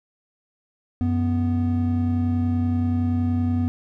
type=tone pair together; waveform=triangle; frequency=92.5 / 246.9 Hz; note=F#2 / B3; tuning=0 / 0 cents; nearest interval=octave + perfect fourth; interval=1700 cents; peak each=-20 dBFS; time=1.01-3.68 s; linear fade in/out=0 ms; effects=none